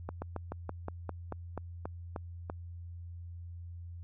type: slowing click train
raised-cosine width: 1 ms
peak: -23 dBFS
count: 12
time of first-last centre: 0.09-2.499 s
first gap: 130 ms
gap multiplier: 1.1
effects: added 86 Hz sine -42 dBFS peak until 4.03 s